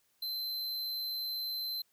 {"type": "tone", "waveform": "square", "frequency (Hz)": 4086, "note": "C8", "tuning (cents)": -42, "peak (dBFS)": -35, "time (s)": [0.22, 1.82], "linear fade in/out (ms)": 5, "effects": ["white hiss -73 dBFS RMS until 1.92 s"]}